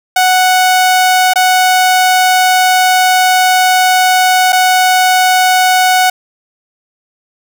sawtooth tone with dropouts, 740 Hz, F#5, in tune, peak -3 dBFS, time 0.16-6.1 s, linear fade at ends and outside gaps 5 ms, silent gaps 1.336-1.357 / 4.523-4.528 s, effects none

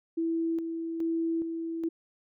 sine tone with tremolo, 329.6 Hz, E4, in tune, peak -26 dBFS, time 0.17-1.89 s, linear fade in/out 10 ms, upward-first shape square, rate 1.2 Hz, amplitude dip 45%, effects none

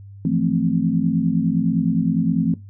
sine chord, F major seventh, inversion third, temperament equal, 164.81 / 174.61 / 220 / 261.6 Hz, E3 / F3 / A3 / C4, 0 / 0 / 0 / 0 cents, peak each -22 dBFS, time 0.25-2.54 s, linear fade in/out 2 ms, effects noise-tail reverb RT60 0.2 s tail -19 dB re dry + added 99 Hz sine -37 dBFS peak until 2.69 s

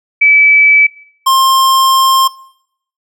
sine / square tone pair in turn, 2300 / 1060.7 Hz, D7 / C6, -37 / +23 cents, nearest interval octave + minor second, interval 1340 cents, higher first, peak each -4 / -7 dBFS, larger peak first, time 0.21-0.87 / 1.26-2.28 s, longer second, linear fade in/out 10 ms, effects noise-tail reverb RT60 0.7 s tail -21 dB re dry

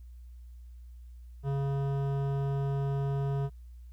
sine tone with hard clipping, 138.6 Hz, C#3, in tune, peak -30 dBFS, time 1.43-3.5 s, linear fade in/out 50 ms, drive 14 dB, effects added 60 Hz sine -45 dBFS peak until 3.92 s + white hiss -75 dBFS RMS until 3.92 s

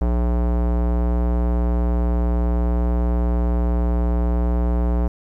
square tone with low-pass filter, 59.7 Hz, A#1, 42 cents sharp, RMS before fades -19 dBFS, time 0.01-5.08 s, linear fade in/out 5 ms, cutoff 820 Hz, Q 1, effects 9-bit

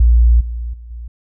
sine tone with level steps, 58.5 Hz, A#1, 7 cents sharp, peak -6 / -20 / -31 / -26 dBFS, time 0-1.08 s, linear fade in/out 5 ms, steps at 0.4 / 0.73 / 0.9 s, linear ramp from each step 10 ms, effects none

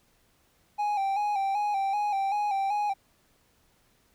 triangle tone with vibrato, 806 Hz, G5, 48 cents sharp, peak -23 dBFS, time 0.78-2.94 s, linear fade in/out 20 ms, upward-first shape square, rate 2.6 Hz, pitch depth 52 cents each way, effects pink hiss -66 dBFS RMS until 4.14 s

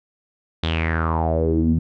sawtooth tone with low-pass filter sweep, 81.3 Hz, E2, 23 cents flat, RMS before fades -20 dBFS, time 0.63-1.79 s, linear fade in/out 5 ms, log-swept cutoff 3700 to 190 Hz, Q 6.6, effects none

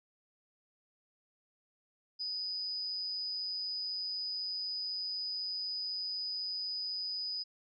sine tone with amplitude modulation, 4978 Hz, D#8, in tune, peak -33 dBFS, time 2.19-7.44 s, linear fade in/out 20 ms, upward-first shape sine, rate 186 Hz, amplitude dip 40%, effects none

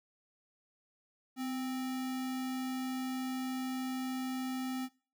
sine tone with sample-and-hold, 256.7 Hz, C4, 33 cents flat, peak -34 dBFS, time 1.36-4.89 s, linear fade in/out 50 ms, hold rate 1050 Hz, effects noise-tail reverb RT60 0.4 s tail -21 dB re dry

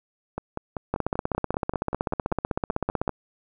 two click trains, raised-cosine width 1 ms, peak -15 / -10 dBFS, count 15 / 35, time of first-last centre 0.38-3.093 / 0.94-3.078 s, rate 5.16 / 15.9 Hz, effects none

